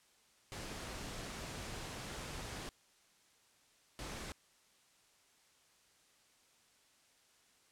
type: noise bursts at uneven times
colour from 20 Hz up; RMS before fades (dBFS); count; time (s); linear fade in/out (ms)
pink; -45; 2; 0.52-2.69 / 3.99-4.32; 0
effects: white hiss -69 dBFS RMS until 7.71 s + low-pass 9000 Hz 12 dB/octave